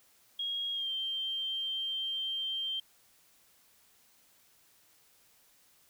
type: tone with pitch glide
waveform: sine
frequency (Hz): 3278 to 3152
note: G#7 to G7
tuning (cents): -23 to +9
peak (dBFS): -32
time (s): 0.39-2.8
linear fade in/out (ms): 5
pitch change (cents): -68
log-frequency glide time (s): 0.73-0.9
effects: white hiss -65 dBFS RMS until 5.89 s